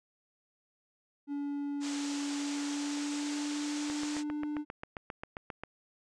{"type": "tone with pitch glide", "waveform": "triangle", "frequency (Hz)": [285.7, 298], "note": ["D4", "D4"], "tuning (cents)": [-48, 25], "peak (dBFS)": -31, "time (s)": [1.27, 4.65], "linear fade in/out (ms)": 50, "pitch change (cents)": 73, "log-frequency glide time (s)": [2.3, 4.37]}
{"type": "band-pass noise", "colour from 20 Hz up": "white", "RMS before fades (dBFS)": -43, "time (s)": [1.8, 4.24], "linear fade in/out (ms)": 50, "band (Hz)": [330, 8000], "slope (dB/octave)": 48}
{"type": "click train", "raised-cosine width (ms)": 0.5, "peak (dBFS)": -24, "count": 14, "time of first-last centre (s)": [3.9, 5.636], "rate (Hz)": 7.49}
{"effects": []}